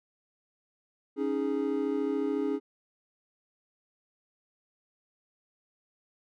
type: chord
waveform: triangle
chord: C# suspended second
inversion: none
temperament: equal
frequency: 277.2 / 311.1 / 415.3 Hz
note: C#4 / D#4 / G#4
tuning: 0 / 0 / 0 cents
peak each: -29 / -31 / -29 dBFS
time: 1.16-2.6 s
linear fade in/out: 50 ms
effects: none